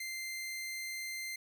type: tone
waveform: sawtooth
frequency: 2086 Hz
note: C7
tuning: 6 cents flat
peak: -35 dBFS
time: 0-1.36 s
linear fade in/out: 5 ms
effects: 12-bit